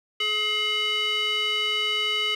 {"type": "tone with band-pass filter", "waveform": "square", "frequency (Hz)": 424.3, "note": "G#4", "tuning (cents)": 37, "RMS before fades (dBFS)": -25, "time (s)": [0.2, 2.35], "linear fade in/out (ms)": 5, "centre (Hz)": 2700, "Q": 6.8, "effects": []}